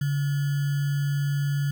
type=tone with sample-and-hold; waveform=sine; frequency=142.2 Hz; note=C#3; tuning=45 cents sharp; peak=-22 dBFS; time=0.01-1.71 s; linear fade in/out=5 ms; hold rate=1575 Hz; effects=none